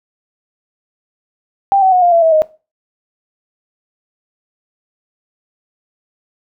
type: tone with pitch steps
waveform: sine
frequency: 789 / 758.6 / 729.4 / 701.3 / 674.3 / 648.3 / 623.3 Hz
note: G5 / F#5 / F#5 / F5 / E5 / E5 / D#5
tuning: +11 / +43 / -25 / +7 / +39 / -29 / +3 cents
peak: -7 dBFS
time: 1.72-2.42 s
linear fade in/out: 0 ms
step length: 100 ms
effects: noise-tail reverb RT60 0.3 s tail -19 dB re dry